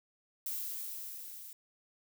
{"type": "noise with level ramp", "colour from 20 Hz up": "violet", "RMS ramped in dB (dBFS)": [-37, -49], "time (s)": [0.46, 1.53], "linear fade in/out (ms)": 2, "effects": []}